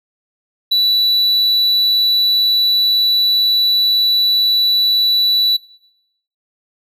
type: tone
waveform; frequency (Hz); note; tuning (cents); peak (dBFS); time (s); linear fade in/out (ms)
triangle; 3951; B7; 0; -9; 0.71-5.57; 10
effects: noise-tail reverb RT60 0.8 s tail -21 dB re dry